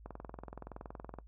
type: click train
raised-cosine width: 1 ms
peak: -30 dBFS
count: 25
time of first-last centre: 0.06-1.187 s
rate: 21.3 Hz
effects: noise-tail reverb RT60 0.1 s tail -19 dB re dry + added 54 Hz sine -52 dBFS peak until 1.27 s